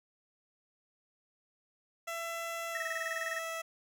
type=tone with pitch glide; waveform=15% pulse; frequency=669 to 655.6 Hz; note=E5 to E5; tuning=+25 to -10 cents; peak=-30 dBFS; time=2.07-3.62 s; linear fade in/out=10 ms; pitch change=-35 cents; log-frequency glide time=2.71-2.83 s
type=tone bursts; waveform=triangle; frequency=1852 Hz; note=A#6; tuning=12 cents flat; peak=-32 dBFS; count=13; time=2.75-3.386 s; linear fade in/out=2 ms; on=24 ms; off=27 ms
effects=none